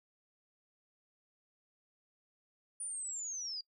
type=linear sweep; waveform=sine; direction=down; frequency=9500 to 4734 Hz; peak=-38 dBFS; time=2.8-3.61 s; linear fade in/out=5 ms; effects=noise-tail reverb RT60 0.1 s tail -25 dB re dry